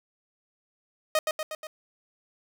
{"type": "tone with echo", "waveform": "sawtooth", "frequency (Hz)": 622.3, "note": "D#5", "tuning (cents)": 0, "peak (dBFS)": -17, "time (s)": [1.15, 1.19], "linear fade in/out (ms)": 2, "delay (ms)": 120, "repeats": 4, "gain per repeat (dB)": -4, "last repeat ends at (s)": 1.67, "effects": []}